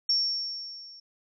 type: tone with level ramp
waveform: sine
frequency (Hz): 5480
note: F8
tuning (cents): -34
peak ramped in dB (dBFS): -20 to -46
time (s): 0.09-1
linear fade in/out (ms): 5
effects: none